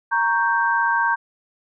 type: chord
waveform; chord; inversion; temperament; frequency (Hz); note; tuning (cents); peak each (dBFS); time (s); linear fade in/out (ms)
sine; G diminished; first; equal; 932.3 / 1108.7 / 1568; Bb5 / Db6 / G6; 0 / 0 / 0; -20 / -25 / -20; 0.11-1.16; 20
effects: none